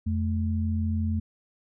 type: tone pair together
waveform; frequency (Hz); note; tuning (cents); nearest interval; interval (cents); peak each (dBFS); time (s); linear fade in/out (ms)
sine; 86.8 / 218; F2 / A3; -10 / -16; octave + major third; 1594; -25 / -29; 0.06-1.2; 10
effects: none